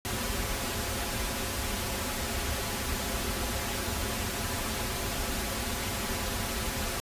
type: noise with comb filter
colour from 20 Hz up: pink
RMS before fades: -32 dBFS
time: 0.05-7 s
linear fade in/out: 0 ms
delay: 6.5 ms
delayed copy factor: -0.75
effects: resampled to 32000 Hz